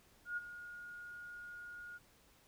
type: tone with ADSR envelope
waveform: sine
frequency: 1433 Hz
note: F6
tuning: 44 cents sharp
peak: -35 dBFS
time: 0.25-1.99 s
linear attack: 120 ms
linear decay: 25 ms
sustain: -12 dB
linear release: 28 ms
effects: pink hiss -67 dBFS RMS until 2.47 s